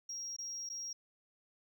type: tone with dropouts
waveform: sine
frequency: 5620 Hz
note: F8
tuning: 10 cents sharp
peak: -38 dBFS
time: 0.09-0.93 s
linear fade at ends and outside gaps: 5 ms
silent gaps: 0.365-0.385 / 0.691-0.699 s
effects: tanh soft clip ceiling -37 dBFS + 13-bit